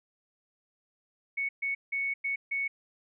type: tone bursts at uneven times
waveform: sine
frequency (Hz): 2217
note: C#7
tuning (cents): 0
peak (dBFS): -28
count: 5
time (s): 1.37-1.49 / 1.62-1.75 / 1.92-2.14 / 2.24-2.36 / 2.51-2.68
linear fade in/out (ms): 10
effects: none